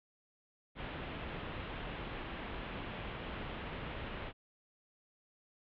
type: low-pass noise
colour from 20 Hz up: pink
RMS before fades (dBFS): -43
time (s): 0.75-4.33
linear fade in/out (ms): 50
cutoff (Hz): 3400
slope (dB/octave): 48
effects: none